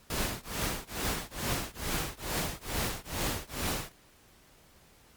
pink noise with tremolo, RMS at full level -30 dBFS, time 0.1-3.92 s, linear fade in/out 2 ms, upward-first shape triangle, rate 2.3 Hz, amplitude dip 100%, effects pink hiss -60 dBFS RMS until 5.16 s + Opus 48 kbps

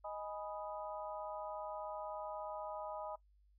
harmonic tone with a mistuned harmonic, 207.7 Hz, G#3, in tune, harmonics 3 / 4 / 5 / 6, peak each -45 / -47 / -49 / -51 dBFS, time 0.04-3.16 s, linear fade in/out 10 ms, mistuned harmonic 5, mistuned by -90 cents, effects noise-tail reverb RT60 0.1 s tail -18 dB re dry + added 50 Hz sine -66 dBFS peak until 3.58 s

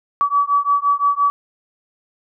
sine beating tone pair, 1141 / 1146.8 Hz, C#6 / D6, +50 / -42 cents, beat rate 5.8 Hz, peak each -17 dBFS, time 0.21-1.3 s, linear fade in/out 0 ms, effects none

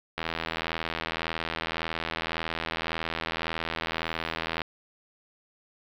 click train, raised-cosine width 0.3 ms, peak -13 dBFS, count 364, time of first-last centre 0.18-4.618 s, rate 81.8 Hz, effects low-pass 5000 Hz 12 dB/octave + 8-bit

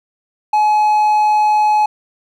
triangle tone, 848 Hz, G#5, 36 cents sharp, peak -8 dBFS, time 0.53-1.86 s, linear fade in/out 5 ms, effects none

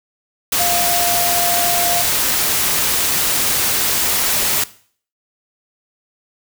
sine tone in noise, 698.5 Hz, F5, in tune, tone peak -19 dBFS, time 0.59-2.02 s, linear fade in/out 5 ms, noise white, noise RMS -17 dBFS, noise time 0.52-4.64 s, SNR -5 dB, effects noise-tail reverb RT60 0.5 s tail -18 dB re dry

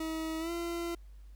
40% pulse tone with pitch glide, 320 to 341 Hz, D#4 to F4, +49 to -41 cents, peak -33 dBFS, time 0-0.95 s, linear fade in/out 5 ms, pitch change +110 cents, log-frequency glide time 0.39-0.51 s, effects added 50 Hz sine -48 dBFS peak until 1.35 s + pink hiss -71 dBFS RMS until 1.35 s

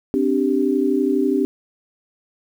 sine chord, C suspended second, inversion none, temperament equal with one note detuned, 261.6 / 293.7 / 390.4 Hz, C4 / D4 / G4, 0 / 0 / -7 cents, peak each -20 dBFS, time 0.14-1.45 s, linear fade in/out 0 ms, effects 8-bit

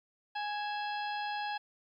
harmonic tone with a mistuned harmonic, 830.6 Hz, G#5, in tune, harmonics 1 / 2 / 3 / 4 / 5 / 6, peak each -35 / -41 / -45 / -47 / -49 / -51 dBFS, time 0.35-1.58 s, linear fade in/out 10 ms, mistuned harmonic 3, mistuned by +100 cents, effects 12-bit

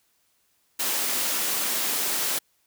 white high-pass noise, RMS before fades -26 dBFS, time 0.79-2.39 s, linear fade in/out 10 ms, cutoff 190 Hz, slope 24 dB/octave, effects white hiss -68 dBFS RMS until 2.66 s

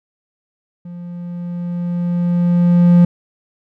triangle tone with level ramp, 174.61 Hz, F3, in tune, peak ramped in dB -27 to -3 dBFS, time 0.85-3.05 s, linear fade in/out 5 ms, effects none

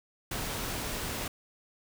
pink noise, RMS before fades -35 dBFS, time 0.31-1.28 s, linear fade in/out 5 ms, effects none

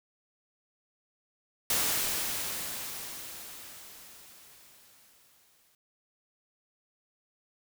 white noise with exponential decay, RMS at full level -27 dBFS, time 1.7-5.75 s, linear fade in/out 2 ms, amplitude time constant 880 ms, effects none

